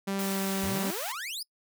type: tone with pitch glide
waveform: sawtooth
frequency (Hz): 196 to 193.75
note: G3 to G3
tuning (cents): 0 to -20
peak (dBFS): -25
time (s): 0.07-0.91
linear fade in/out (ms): 10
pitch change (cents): -20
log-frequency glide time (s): 0.18-0.41
type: high-pass noise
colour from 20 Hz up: white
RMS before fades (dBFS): -37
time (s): 0.19-1.12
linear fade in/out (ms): 0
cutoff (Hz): 880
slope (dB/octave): 24
type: exponential sweep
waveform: sawtooth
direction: up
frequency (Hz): 73 to 5260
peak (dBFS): -31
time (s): 0.63-1.43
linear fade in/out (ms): 5
effects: noise-tail reverb RT60 0.1 s tail -26 dB re dry